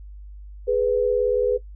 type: tone pair together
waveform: sine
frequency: 417.2 / 495.7 Hz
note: G#4 / B4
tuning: +8 / +6 cents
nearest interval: minor third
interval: 298 cents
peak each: -22 / -19 dBFS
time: 0.67-1.58 s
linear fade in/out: 20 ms
effects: noise-tail reverb RT60 0.1 s tail -18 dB re dry + added 50 Hz sine -37 dBFS peak until 1.75 s